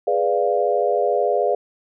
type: chord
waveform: sine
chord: G# diminished seventh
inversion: none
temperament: equal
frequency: 415.3 / 493.9 / 587.3 / 698.5 Hz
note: G#4 / B4 / D5 / F5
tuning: 0 / 0 / 0 / 0 cents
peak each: -22 dBFS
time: 0.07-1.55 s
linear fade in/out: 5 ms
effects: none